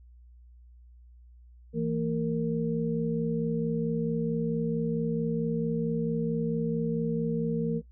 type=tone cluster; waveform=sine; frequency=163.4 / 227.9 / 462.7 Hz; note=E3 / A#3 / A#4; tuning=-15 / -39 / -13 cents; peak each=-30 dBFS; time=1.73-7.82 s; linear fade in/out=50 ms; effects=noise-tail reverb RT60 0.1 s tail -17 dB re dry + added 60 Hz sine -50 dBFS peak until 7.91 s